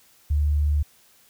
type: tone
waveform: sine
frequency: 73.8 Hz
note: D2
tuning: 9 cents sharp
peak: -18 dBFS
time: 0.3-0.83 s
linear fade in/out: 10 ms
effects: white hiss -57 dBFS RMS until 1.29 s